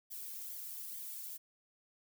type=noise with flanger; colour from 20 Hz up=violet; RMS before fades=-45 dBFS; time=0.1-1.38 s; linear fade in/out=20 ms; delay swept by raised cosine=0.73 to 2.13 ms; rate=2.3 Hz; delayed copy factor=-0.9; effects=none